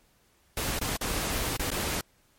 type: noise with dropouts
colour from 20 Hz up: pink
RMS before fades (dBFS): -30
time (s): 0.57-2.01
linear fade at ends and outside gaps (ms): 2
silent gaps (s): 0.79-0.813 / 0.967-1.011 / 1.567-1.595 / 1.704-1.715
effects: pink hiss -65 dBFS RMS until 2.38 s + MP3 64 kbps